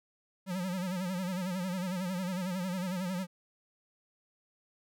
square tone with vibrato, 183.4 Hz, F#3, 15 cents flat, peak -33 dBFS, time 0.46-3.27 s, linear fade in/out 50 ms, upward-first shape sine, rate 11 Hz, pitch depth 91 cents each way, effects none

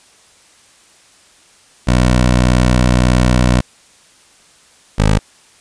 15% pulse tone pair in turn, 61.74 / 52.66 Hz, B1 / G#1, 0 / +25 cents, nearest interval minor third, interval 275 cents, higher first, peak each -3 dBFS, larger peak neither, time 1.87-3.61 / 4.98-5.19 s, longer first, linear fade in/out 10 ms, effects white hiss -48 dBFS RMS until 5.6 s + resampled to 22050 Hz

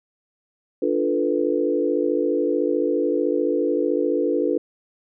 sine chord, B half-diminished seventh, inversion first, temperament equal, 293.7 / 349.2 / 440 / 493.9 Hz, D4 / F4 / A4 / B4, 0 / 0 / 0 / 0 cents, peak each -24 dBFS, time 0.82-4.58 s, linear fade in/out 5 ms, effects none

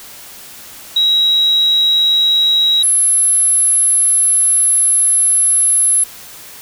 sine tone pair in turn, 3847 / 11001 Hz, B7 / F9, -46 / -27 cents, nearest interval octave + tritone, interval 1819 cents, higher second, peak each -9 dBFS, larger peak neither, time 0.96-2.83 / 2.83-6.04 s, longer second, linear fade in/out 5 ms, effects white hiss -35 dBFS RMS until 6.61 s

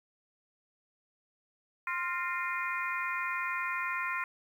harmonic tone with a mistuned harmonic, 349.2 Hz, F4, in tune, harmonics 3 / 4 / 5 / 6 / 7, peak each -36 / -37 / -38 / -39 / -39 dBFS, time 1.87-4.24 s, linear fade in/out 2 ms, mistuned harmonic 5, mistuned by +76 cents, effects 10-bit

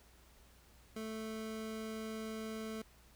25% pulse tone, 220 Hz, A3, in tune, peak -37 dBFS, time 0.96-2.82 s, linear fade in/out 5 ms, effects added 60 Hz sine -64 dBFS peak until 3.15 s + pink hiss -65 dBFS RMS until 3.15 s

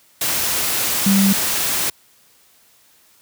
sine tone in noise, 196.1 Hz, G3, 1 cent sharp, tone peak -12 dBFS, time 1.06-1.33 s, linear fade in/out 5 ms, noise white, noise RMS -20 dBFS, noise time 0.21-1.9 s, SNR +5 dB, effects white hiss -54 dBFS RMS until 3.21 s + high-pass 60 Hz 12 dB/octave

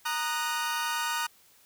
sawtooth chord, D# minor, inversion second, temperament equal with one note detuned, 932.3 / 1233.1 / 1480 Hz, A#5 / D#6 / F#6, 0 / -16 / 0 cents, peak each -28 / -30 / -30 dBFS, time 0.05-1.27 s, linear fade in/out 10 ms, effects white hiss -60 dBFS RMS until 1.65 s

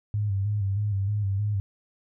sine tone with vibrato, 101.1 Hz, G#2, 46 cents flat, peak -23 dBFS, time 0.14-1.6 s, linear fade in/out 0 ms, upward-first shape square, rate 3.2 Hz, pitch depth 56 cents each way, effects none

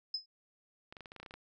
sine tone with exponential decay, 5100 Hz, D#8, 42 cents sharp, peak -30 dBFS, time 0.14-0.26 s, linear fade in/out 5 ms, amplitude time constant 26 ms
clicks, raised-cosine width 0.3 ms, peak -32 dBFS, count 11, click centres 0.925 / 0.968 / 1.007 / 1.058 / 1.119 / 1.163 / 1.2 / 1.23 / 1.262 / 1.309 / 1.34 s
effects none

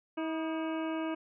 harmonic tone with a mistuned harmonic, 320.7 Hz, E4, 48 cents flat, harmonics 1 / 2 / 3 / 4 / 5 / 7 / 8 / 9, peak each -33 / -39 / -43 / -45 / -47 / -50 / -51 / -52 dBFS, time 0.17-1.15 s, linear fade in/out 10 ms, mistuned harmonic 4, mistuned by -61 cents, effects none

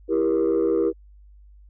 sine chord, E diminished, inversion none, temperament just, 329.6 / 395.6 / 474.7 Hz, E4 / G4 / Bb4, 0 / +16 / +31 cents, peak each -21 dBFS, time 0.08-0.93 s, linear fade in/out 50 ms, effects tanh soft clip ceiling -14 dBFS + added 50 Hz sine -46 dBFS peak until 1.69 s

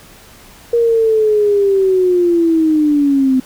sine linear sweep, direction down, 472.9 to 256 Hz, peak -9 dBFS, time 0.73-3.4 s, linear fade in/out 5 ms, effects pink hiss -41 dBFS RMS until 3.45 s

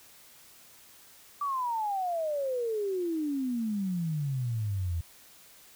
sine exponential sweep, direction down, 1172 to 81.1 Hz, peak -28 dBFS, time 1.41-5.01 s, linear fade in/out 5 ms, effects white hiss -55 dBFS RMS until 5.75 s

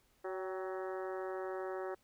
harmonic tone with a mistuned harmonic, 187.2 Hz, F#3, 20 cents sharp, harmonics 2 / 3 / 4 / 5 / 6 / 7 / 8 / 9 / 10, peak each -40 / -44 / -47 / -52 / -52 / -51 / -56 / -55 / -57 dBFS, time 0.24-1.95 s, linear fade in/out 10 ms, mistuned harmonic 4, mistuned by +44 cents, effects pink hiss -72 dBFS RMS until 2.03 s

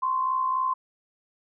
sine tone pair together, 1036.3 / 1100 Hz, C6 / C#6, -17 / -14 cents, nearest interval minor second, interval 103 cents, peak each -23 / -32 dBFS, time 0.02-0.74 s, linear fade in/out 10 ms, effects none

